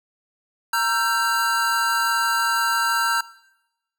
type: chord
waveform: square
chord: E diminished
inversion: second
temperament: equal with one note detuned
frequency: 932.3 / 1347 / 1568 Hz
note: Bb5 / E6 / G6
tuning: 0 / +37 / 0 cents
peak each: -25 / -24 / -24 dBFS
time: 0.73-3.21 s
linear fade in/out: 5 ms
effects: noise-tail reverb RT60 0.9 s tail -20 dB re dry